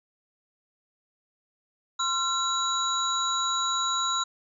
sine tone cluster, 1049 / 1366 / 3909 / 6850 Hz, C6 / F6 / B7 / A8, +4 / -39 / -19 / -47 cents, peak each -31 / -29 / -28 / -33 dBFS, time 1.99-4.24 s, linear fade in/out 10 ms, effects none

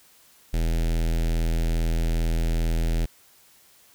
square tone with notch filter, 41.2 Hz, E1, in tune, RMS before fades -23 dBFS, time 0.53-3.06 s, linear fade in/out 10 ms, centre 1100 Hz, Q 1.1, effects white hiss -56 dBFS RMS until 3.94 s

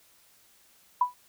sine tone with exponential decay, 987.8 Hz, B5, in tune, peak -16 dBFS, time 1.01-1.14 s, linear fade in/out 5 ms, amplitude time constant 27 ms, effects white hiss -61 dBFS RMS until 1.28 s

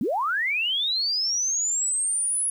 sine linear sweep, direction up, 181.6 to 10470 Hz, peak -22 dBFS, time 0.01-2.5 s, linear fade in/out 2 ms, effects 9-bit

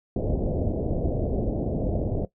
pink low-pass noise, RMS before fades -26 dBFS, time 0.16-2.25 s, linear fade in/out 2 ms, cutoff 650 Hz, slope 48 dB/octave, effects noise-tail reverb RT60 0.1 s tail -17 dB re dry

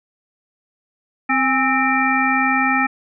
harmonic tone with a mistuned harmonic, 261.6 Hz, C4, in tune, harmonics 1 / 3 / 5 / 7 / 9, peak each -21 / -21 / -21 / -21 / -21 dBFS, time 1.29-2.87 s, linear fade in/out 10 ms, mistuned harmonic 3, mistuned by +66 cents, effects none

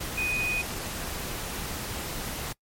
sine tone in noise, 2489 Hz, D#7, in tune, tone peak -26 dBFS, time 0.17-0.62 s, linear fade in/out 10 ms, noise pink, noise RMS -34 dBFS, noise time 0-2.53 s, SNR +5 dB, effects noise-tail reverb RT60 0.1 s tail -23 dB re dry + MP3 64 kbps

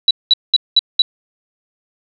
sine tone bursts, 3931 Hz, B7, 9 cents flat, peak -6 dBFS, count 5, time 0.08-1.02 s, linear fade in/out 2 ms, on 28 ms, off 200 ms, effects none

